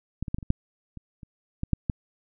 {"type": "clicks", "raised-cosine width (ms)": 5, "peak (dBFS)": [-16, -20, -14, -21, -26, -8, -27, -30, -16, -9, -12], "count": 11, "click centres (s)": [0.226, 0.282, 0.345, 0.385, 0.428, 0.504, 0.973, 1.232, 1.634, 1.733, 1.898], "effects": []}